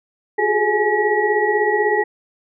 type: tone cluster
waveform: sine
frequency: 361.2 / 408.9 / 425 / 842 / 1920 Hz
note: F#4 / G#4 / G#4 / G#5 / B6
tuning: -42 / -27 / +40 / +24 / -49 cents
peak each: -25 / -22 / -19 / -21 / -21 dBFS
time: 0.38-2.04 s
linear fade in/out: 10 ms
effects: none